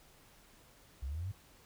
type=exponential sweep; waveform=sine; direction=up; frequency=61.74 to 103.7 Hz; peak=-36 dBFS; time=1.02-1.32 s; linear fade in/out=10 ms; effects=pink hiss -62 dBFS RMS until 1.65 s